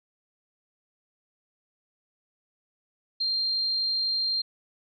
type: tone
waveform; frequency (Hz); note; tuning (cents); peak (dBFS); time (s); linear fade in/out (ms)
sine; 4184; C8; -1; -24; 3.2-4.42; 10
effects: none